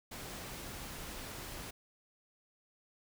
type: noise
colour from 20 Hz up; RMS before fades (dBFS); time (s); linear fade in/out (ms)
pink; -45; 0.11-1.71; 10
effects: none